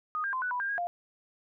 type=tone with pitch steps; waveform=sine; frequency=1239 / 1601 / 1034 / 1485 / 987 / 1596 / 1637 / 700 Hz; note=D#6 / G6 / C6 / F#6 / B5 / G6 / G#6 / F5; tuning=-8 / +36 / -21 / +6 / -1 / +31 / -25 / +4 cents; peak=-29 dBFS; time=0.15-0.87 s; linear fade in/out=0 ms; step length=90 ms; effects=none